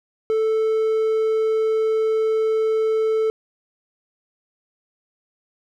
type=tone; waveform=triangle; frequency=440 Hz; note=A4; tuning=in tune; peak=-15 dBFS; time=0.3-3.3 s; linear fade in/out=0 ms; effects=none